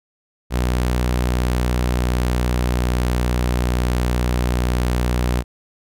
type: tone with pitch glide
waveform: sawtooth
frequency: 61.5 to 61.11 Hz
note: B1 to B1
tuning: -7 to -18 cents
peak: -13 dBFS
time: 0.5-5.44 s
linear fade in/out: 50 ms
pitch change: -11 cents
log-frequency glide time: 0.98-3.47 s
effects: none